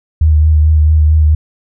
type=tone with vibrato; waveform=sine; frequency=77.2 Hz; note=D#2; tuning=13 cents flat; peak=-5 dBFS; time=0.21-1.35 s; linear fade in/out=5 ms; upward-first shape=triangle; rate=4.5 Hz; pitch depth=33 cents each way; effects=none